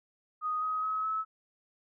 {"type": "tone with pitch steps", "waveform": "sine", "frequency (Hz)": [1244.5, 1261.9, 1279.5, 1297.3], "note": ["D#6", "D#6", "D#6", "E6"], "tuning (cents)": [0, 24, 48, -28], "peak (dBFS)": -29, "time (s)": [0.41, 1.25], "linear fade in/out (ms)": 50, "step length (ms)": 210, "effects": []}